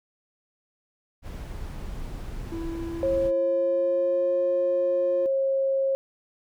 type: noise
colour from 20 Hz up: brown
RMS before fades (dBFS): -35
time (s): 1.22-3.32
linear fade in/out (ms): 50
type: tone with pitch glide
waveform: triangle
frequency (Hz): 331.2 to 350.1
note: E4 to F4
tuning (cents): +8 to +4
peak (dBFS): -29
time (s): 2.52-5.26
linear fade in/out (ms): 0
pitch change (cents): +96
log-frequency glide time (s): 2.64-4.36
type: tone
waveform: sine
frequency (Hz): 540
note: C#5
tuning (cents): -45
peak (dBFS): -21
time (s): 3.03-5.95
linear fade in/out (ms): 0
effects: none